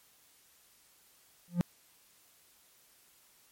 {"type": "tone with exponential growth", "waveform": "triangle", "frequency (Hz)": 174.61, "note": "F3", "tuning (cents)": 0, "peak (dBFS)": -19, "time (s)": [1.48, 1.61], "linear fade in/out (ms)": 0, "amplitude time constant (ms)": 27, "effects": ["white hiss -64 dBFS RMS until 3.51 s", "MP3 64 kbps"]}